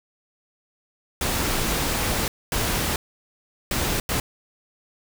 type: noise bursts at uneven times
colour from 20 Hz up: pink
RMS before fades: -24 dBFS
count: 4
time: 1.21-2.28 / 2.52-2.96 / 3.71-4 / 4.09-4.2 s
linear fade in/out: 2 ms
effects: none